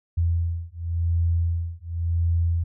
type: beating tone pair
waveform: sine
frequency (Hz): 84 / 84.92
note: E2 / F2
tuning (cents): +33 / -48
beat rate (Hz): 0.92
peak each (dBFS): -24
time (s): 0.17-2.64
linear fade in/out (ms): 10
effects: none